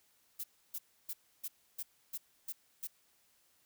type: noise bursts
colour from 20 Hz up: violet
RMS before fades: -40 dBFS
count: 8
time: 0.39-2.874 s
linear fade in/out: 10 ms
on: 48 ms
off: 300 ms
effects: white hiss -71 dBFS RMS until 3.65 s